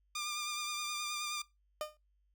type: tone with vibrato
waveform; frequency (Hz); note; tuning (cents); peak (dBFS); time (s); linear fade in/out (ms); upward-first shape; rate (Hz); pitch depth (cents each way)
10% pulse; 1200; D6; +37; -28; 0.15-1.42; 5; triangle; 9.5; 31
type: tone with exponential decay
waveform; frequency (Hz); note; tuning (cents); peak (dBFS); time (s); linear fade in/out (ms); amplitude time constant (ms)
30% pulse; 608; D#5; -40; -30; 1.81-1.97; 1; 34
effects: noise-tail reverb RT60 0.2 s tail -19 dB re dry + added 50 Hz sine -70 dBFS peak until 2.34 s